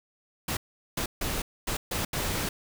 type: noise bursts at uneven times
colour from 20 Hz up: pink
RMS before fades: -30 dBFS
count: 6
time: 0.48-0.57 / 0.97-1.06 / 1.21-1.42 / 1.67-1.77 / 1.91-2.05 / 2.13-2.49 s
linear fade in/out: 5 ms
effects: none